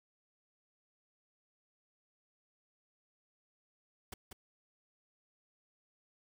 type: noise with echo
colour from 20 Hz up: pink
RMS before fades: -44 dBFS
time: 4.12-4.14 s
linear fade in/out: 5 ms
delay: 190 ms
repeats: 1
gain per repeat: -4 dB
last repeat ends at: 4.33 s
effects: none